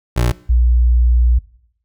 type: tone pair in turn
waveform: 25% pulse / sine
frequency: 60 / 60 Hz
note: B1 / B1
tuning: -49 / -49 cents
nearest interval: unison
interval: 0 cents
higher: neither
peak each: -9 dBFS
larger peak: neither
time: 0.16-0.32 / 0.49-1.39 s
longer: second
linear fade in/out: 10 ms
effects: noise-tail reverb RT60 0.7 s tail -20 dB re dry